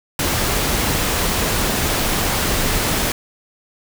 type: noise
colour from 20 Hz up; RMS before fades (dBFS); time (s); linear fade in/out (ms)
pink; -19; 0.19-3.12; 2
effects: none